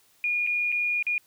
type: tone with dropouts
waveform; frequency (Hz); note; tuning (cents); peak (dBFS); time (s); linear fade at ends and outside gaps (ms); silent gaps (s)
sine; 2435; D#7; -38; -23; 0.24-1.18; 1; 0.466-0.472 / 0.719-0.724 / 1.026-1.067
effects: white hiss -62 dBFS RMS until 1.26 s